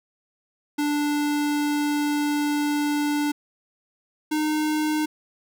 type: tone pair in turn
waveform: square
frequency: 293.7 / 306.2 Hz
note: D4 / D#4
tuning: 0 / -28 cents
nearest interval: minor second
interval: 72 cents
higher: second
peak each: -22 dBFS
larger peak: neither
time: 0.78-3.32 / 4.31-5.06 s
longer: first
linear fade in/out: 10 ms
effects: none